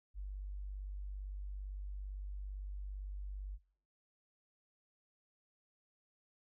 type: tone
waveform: sine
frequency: 48.86 Hz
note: G1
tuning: 5 cents flat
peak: -40 dBFS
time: 0.14-3.59 s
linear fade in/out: 50 ms
effects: noise-tail reverb RT60 0.6 s tail -26 dB re dry